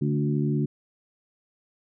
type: harmonic tone with a mistuned harmonic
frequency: 72.7 Hz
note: D2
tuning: 17 cents flat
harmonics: 2 / 3 / 4 / 5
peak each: -24 / -28 / -30 / -32 dBFS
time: 0.01-0.66 s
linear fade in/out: 10 ms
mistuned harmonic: 3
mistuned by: +21 cents
effects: none